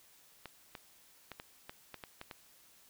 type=clicks; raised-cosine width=0.3 ms; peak=-28 dBFS; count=9; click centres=0.457 / 0.752 / 1.317 / 1.399 / 1.695 / 1.943 / 2.038 / 2.214 / 2.312 s; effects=white hiss -63 dBFS RMS until 2.89 s